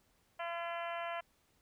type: harmonic tone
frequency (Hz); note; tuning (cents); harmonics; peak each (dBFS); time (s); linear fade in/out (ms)
340.1; F4; -46; 2 / 3 / 4 / 5 / 6 / 7 / 8 / 9; -40 / -44 / -46 / -48 / -50 / -51 / -52 / -53; 0.39-1.21; 10
effects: pink hiss -73 dBFS RMS until 1.61 s